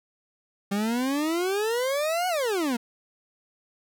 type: exponential two-way sweep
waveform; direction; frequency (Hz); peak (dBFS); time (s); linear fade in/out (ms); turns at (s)
40% pulse; up then down; 195.5 to 746 to 226.2; -23; 0.71-2.77; 10; 2.28
effects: none